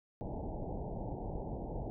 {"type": "low-pass noise", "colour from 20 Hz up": "pink", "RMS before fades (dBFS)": -40, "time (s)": [0.21, 1.9], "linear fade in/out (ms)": 0, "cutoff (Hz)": 890, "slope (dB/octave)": 96, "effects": []}